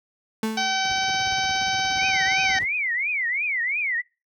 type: tone with exponential decay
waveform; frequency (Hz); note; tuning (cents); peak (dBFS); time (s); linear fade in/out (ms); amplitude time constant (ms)
35% pulse; 220; A3; 0; -19; 0.43-0.94; 2; 110
type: harmonic tone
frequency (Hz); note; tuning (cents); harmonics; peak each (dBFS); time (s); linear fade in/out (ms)
766; G5; -40; 1 / 2 / 3 / 4 / 5 / 6 / 7 / 8; -25 / -28 / -30 / -31 / -32 / -33 / -33 / -34; 0.57-2.59; 5
type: noise with tremolo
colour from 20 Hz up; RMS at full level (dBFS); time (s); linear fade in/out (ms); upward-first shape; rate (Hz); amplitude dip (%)
brown; -32; 0.84-2.66; 10; sine; 17; 75
type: tone with vibrato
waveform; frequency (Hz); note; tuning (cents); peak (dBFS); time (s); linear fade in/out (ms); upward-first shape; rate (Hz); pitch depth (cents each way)
sine; 2150; C7; +47; -22; 1.98-4.02; 20; triangle; 2.9; 290
effects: noise-tail reverb RT60 0.3 s tail -26 dB re dry + high-pass 100 Hz 12 dB/octave